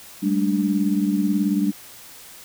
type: chord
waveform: sine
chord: G suspended second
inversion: none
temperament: equal with one note detuned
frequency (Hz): 196 / 214.4 / 293.7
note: G3 / A3 / D4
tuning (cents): 0 / -45 / 0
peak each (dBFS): -21 / -24 / -22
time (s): 0.22-1.72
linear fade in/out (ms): 20
effects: white hiss -43 dBFS RMS until 2.44 s